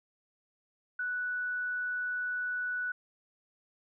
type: tone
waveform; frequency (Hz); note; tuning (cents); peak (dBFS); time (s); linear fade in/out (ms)
sine; 1480; F#6; 0; -31; 0.99-2.92; 5
effects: none